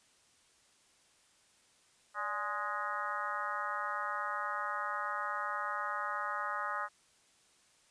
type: harmonic tone with a mistuned harmonic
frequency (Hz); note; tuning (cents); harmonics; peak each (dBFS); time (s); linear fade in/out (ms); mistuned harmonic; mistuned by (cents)
208.2; G#3; +5; 3 / 4 / 5 / 6 / 7 / 8 / 9; -46 / -43 / -42 / -37 / -42 / -46 / -45; 2.14-6.89; 50; 3; -120
effects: white hiss -67 dBFS RMS until 7.9 s + resampled to 22050 Hz